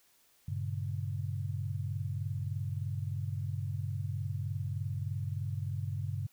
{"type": "chord", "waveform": "sine", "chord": "G diminished", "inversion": "none", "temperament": "just", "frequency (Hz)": [98, 117.6, 141.12], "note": ["G2", "Bb2", "Db3"], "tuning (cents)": [0, 16, 31], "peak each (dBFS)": [-35, -40, -38], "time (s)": [0.48, 6.27], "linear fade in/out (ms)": 5, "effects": ["white hiss -67 dBFS RMS until 6.32 s"]}